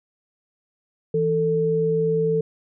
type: tone pair together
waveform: sine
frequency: 163.62 / 444.2 Hz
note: E3 / A4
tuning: -13 / +16 cents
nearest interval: octave + perfect fourth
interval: 1729 cents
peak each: -24 / -19 dBFS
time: 1.14-2.41 s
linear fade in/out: 5 ms
effects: none